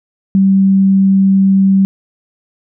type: tone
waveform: sine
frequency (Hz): 193.5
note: G3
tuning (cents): -22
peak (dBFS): -6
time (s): 0.35-1.85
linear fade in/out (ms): 0
effects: none